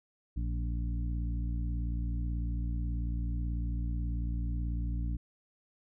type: harmonic tone with a mistuned harmonic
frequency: 58.27 Hz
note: A#1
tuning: in tune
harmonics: 1 / 2 / 3 / 4 / 5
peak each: -31 / -39 / -43 / -48 / -46 dBFS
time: 0.36-5.17 s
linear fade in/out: 10 ms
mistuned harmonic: 4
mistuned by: -19 cents
effects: none